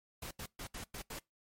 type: noise bursts at uneven times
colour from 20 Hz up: pink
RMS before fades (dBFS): -44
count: 6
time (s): 0.22-0.31 / 0.39-0.46 / 0.59-0.67 / 0.74-0.84 / 0.94-1.02 / 1.1-1.19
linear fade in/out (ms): 5
effects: noise-tail reverb RT60 0.2 s tail -24 dB re dry + MP3 64 kbps